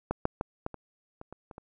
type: clicks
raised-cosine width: 1 ms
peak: -14 / -11 / -16 / -18 / -26 / -28 / -29 / -30 / -29 dBFS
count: 9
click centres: 0.11 / 0.254 / 0.411 / 0.664 / 0.743 / 1.214 / 1.326 / 1.512 / 1.581 s
effects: none